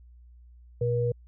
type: tone pair together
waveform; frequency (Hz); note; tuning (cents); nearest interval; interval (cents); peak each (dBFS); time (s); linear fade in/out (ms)
sine; 120.3 / 479.7; B2 / A#4; -45 / +50; 2 octaves; 2395; -26; 0.81-1.12; 5
effects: added 60 Hz sine -49 dBFS peak until 1.27 s